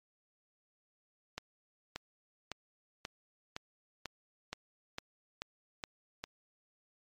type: accelerating click train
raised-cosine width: 0.2 ms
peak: -21 dBFS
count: 11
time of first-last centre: 1.38-6.24 s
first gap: 580 ms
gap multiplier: 0.96
effects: MP3 96 kbps